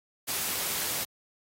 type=noise; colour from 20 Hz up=white; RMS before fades=-31 dBFS; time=0.27-1.05 s; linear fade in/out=20 ms; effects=high-pass 80 Hz 12 dB/octave + AAC 48 kbps